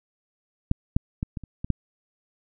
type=clicks; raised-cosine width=5 ms; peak=-7 / -7 / -14 / -19 / -27 / -18 / -9 dBFS; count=7; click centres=0.714 / 0.965 / 1.229 / 1.372 / 1.437 / 1.645 / 1.703 s; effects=none